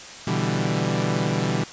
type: chord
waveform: sawtooth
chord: E minor seventh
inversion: second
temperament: equal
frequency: 123.47 / 146.83 / 164.81 / 196 Hz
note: B2 / D3 / E3 / G3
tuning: 0 / 0 / 0 / 0 cents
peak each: -23 dBFS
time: 0.27-1.64 s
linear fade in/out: 5 ms
effects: white hiss -39 dBFS RMS until 1.72 s + resampled to 16000 Hz